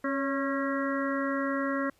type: harmonic tone with a mistuned harmonic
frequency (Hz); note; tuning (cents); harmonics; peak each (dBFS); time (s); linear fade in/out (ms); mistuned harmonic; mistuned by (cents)
273.1; C#4; -26; 1 / 2 / 4 / 5 / 6 / 7; -30 / -33 / -36 / -37 / -38 / -38; 0.04-1.9; 5; 2; +34
effects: pink hiss -66 dBFS RMS until 1.99 s + resampled to 32000 Hz